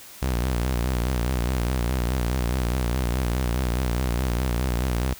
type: tone with vibrato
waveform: sawtooth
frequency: 61.74 Hz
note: B1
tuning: in tune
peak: -18 dBFS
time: 0.22-5.14 s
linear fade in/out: 5 ms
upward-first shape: sine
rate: 4.8 Hz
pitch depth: 120 cents each way
effects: white hiss -44 dBFS RMS until 5.19 s